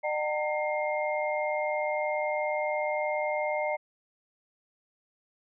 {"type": "tone cluster", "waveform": "sine", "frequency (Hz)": [605, 762, 913, 2120], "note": ["D#5", "G5", "A#5", "C7"], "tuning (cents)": [-49, -49, -36, 22], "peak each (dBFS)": [-29, -35, -35, -34], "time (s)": [0.03, 3.77], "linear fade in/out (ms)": 20, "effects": []}